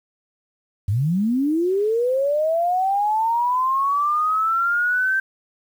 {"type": "linear sweep", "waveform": "sine", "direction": "up", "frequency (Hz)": [90.6, 1568], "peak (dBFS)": -17, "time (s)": [0.88, 5.2], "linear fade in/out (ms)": 5, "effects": ["8-bit"]}